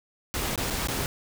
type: noise with dropouts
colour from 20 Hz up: pink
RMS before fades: -29 dBFS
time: 0.34-1.06 s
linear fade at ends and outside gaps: 0 ms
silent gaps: 0.558-0.577 / 0.701-0.706 / 0.872-0.885 s
effects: none